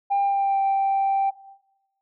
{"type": "tone with pitch glide", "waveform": "sine", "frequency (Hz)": [798, 783.4], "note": ["G5", "G5"], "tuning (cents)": [31, -1], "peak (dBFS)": -17, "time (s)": [0.1, 1.31], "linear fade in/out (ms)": 20, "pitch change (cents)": -32, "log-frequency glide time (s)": [0.22, 0.6], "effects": ["noise-tail reverb RT60 0.9 s tail -17 dB re dry", "tanh soft clip ceiling -16 dBFS"]}